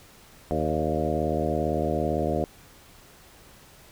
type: harmonic tone with a mistuned harmonic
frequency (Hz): 77.78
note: D#2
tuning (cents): 0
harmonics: 1 / 2 / 3 / 4 / 5 / 6 / 7 / 8 / 9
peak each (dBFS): -32 / -32 / -32 / -32 / -32 / -32 / -32 / -32 / -32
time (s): 0.51-2.44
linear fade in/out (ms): 0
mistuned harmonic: 8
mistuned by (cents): -32
effects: pink hiss -52 dBFS RMS until 3.91 s